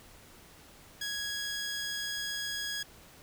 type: tone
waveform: 15% pulse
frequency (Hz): 1661.2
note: G#6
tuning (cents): 0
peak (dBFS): -27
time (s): 1.01-2.83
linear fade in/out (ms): 5
effects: pink hiss -55 dBFS RMS until 3.22 s